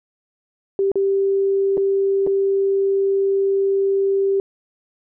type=tone with dropouts; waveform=sine; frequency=392 Hz; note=G4; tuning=in tune; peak=-15 dBFS; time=0.79-4.4 s; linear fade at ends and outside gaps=1 ms; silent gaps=0.917-0.956 / 1.771-1.777 / 2.266-2.272 s; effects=none